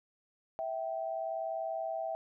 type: tone pair together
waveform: sine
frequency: 654.5 / 775 Hz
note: E5 / G5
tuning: -13 / -20 cents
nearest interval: minor third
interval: 293 cents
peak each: -35 / -38 dBFS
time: 0.59-2.15 s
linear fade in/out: 0 ms
effects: none